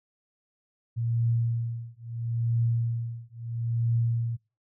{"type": "tone with tremolo", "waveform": "sine", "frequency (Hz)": 116.54, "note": "A#2", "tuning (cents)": 0, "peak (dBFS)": -21, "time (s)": [0.96, 4.37], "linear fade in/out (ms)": 20, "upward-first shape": "triangle", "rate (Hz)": 0.75, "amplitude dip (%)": 100, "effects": ["noise-tail reverb RT60 0.3 s tail -25 dB re dry"]}